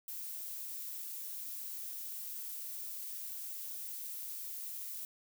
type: noise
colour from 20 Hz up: violet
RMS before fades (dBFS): -43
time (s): 0.08-5.05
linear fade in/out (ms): 2
effects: none